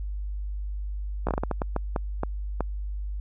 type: slowing click train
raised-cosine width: 1 ms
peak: -12 dBFS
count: 12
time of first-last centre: 1.27-2.607 s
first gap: 16 ms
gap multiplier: 1.37
effects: added 50 Hz sine -29 dBFS peak until 3.2 s